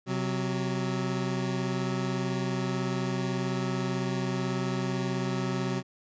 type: tone pair together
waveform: 25% pulse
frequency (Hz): 129.8 / 185.59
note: C3 / F#3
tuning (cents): -13 / +6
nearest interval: tritone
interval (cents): 619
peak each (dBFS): -27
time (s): 0.06-5.83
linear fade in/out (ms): 50
effects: resampled to 16000 Hz